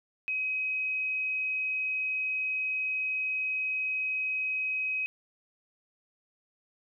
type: tone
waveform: sine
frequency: 2533 Hz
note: D#7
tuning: 30 cents sharp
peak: -28 dBFS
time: 0.28-5.06 s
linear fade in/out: 0 ms
effects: none